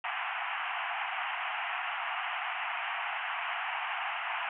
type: band-pass noise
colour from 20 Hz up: pink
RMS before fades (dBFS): -35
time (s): 0.04-4.49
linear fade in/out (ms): 2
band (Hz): 700 to 3000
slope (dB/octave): 96
effects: none